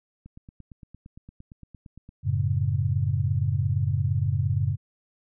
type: click train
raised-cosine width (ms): 5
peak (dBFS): -32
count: 17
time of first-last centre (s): 0.26-2.091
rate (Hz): 8.74
type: chord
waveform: sine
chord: F# minor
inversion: none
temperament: equal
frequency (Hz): 92.5 / 110 / 138.59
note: F#2 / A2 / C#3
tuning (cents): 0 / 0 / 0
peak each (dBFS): -26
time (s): 2.23-4.77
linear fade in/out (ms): 50
effects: none